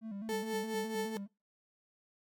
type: tone with vibrato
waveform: triangle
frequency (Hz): 210.3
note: G#3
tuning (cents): +22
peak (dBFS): -37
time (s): 0.01-1.28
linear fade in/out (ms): 50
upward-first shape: square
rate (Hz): 4.8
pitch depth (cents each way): 96
type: tone with tremolo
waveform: 35% pulse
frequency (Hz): 440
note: A4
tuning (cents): 0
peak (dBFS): -30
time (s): 0.29-1.17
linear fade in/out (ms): 0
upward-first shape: triangle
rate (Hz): 4.6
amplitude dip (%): 75
effects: noise-tail reverb RT60 0.3 s tail -25 dB re dry + MP3 96 kbps